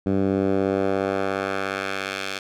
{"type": "tone with band-pass filter sweep", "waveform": "10% pulse", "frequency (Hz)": 97.1, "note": "G2", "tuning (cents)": -16, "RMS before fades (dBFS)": -24, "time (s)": [0.06, 2.39], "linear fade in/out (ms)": 5, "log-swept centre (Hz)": [220, 3300], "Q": 0.86, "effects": []}